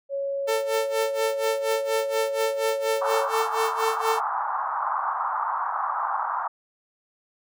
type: tone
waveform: sine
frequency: 554.4 Hz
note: C#5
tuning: in tune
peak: -25 dBFS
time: 0.09-3.3 s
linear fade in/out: 50 ms
type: tone with tremolo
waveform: sawtooth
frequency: 446.4 Hz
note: A4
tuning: 25 cents sharp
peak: -18 dBFS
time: 0.47-4.21 s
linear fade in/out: 20 ms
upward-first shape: sine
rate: 4.2 Hz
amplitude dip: 90%
type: band-pass noise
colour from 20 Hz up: pink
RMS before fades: -27 dBFS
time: 3.01-6.48 s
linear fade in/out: 10 ms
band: 810 to 1300 Hz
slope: 48 dB/octave
effects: none